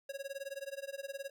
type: tone with tremolo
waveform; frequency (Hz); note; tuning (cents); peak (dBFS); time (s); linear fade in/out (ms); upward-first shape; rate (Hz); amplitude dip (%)
square; 551; C#5; -11; -38; 0.09-1.3; 5; sine; 19; 95
effects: none